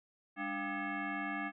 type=tone with frequency modulation; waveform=sine; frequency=697 Hz; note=F5; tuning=4 cents flat; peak=-35 dBFS; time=0.36-1.52 s; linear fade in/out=50 ms; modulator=495 Hz; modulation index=3.1; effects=none